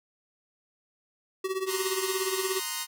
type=tone with tremolo; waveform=square; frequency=380 Hz; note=F#4; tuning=46 cents sharp; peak=-26 dBFS; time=1.44-2.6 s; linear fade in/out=5 ms; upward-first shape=triangle; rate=17 Hz; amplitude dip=85%
type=chord; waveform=5% pulse; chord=C half-diminished seventh; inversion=third; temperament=equal; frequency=932.3 / 1046.5 / 1244.5 / 1480 Hz; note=Bb5 / C6 / Eb6 / Gb6; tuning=0 / 0 / 0 / 0 cents; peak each=-23 / -23 / -28 / -28 dBFS; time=1.66-2.87 s; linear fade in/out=50 ms
effects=none